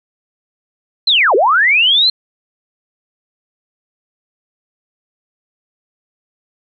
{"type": "linear two-way sweep", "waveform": "sine", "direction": "down then up", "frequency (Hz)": [4210, 350, 4210], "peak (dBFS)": -8, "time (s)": [1.07, 2.1], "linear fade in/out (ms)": 5, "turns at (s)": 1.35, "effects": []}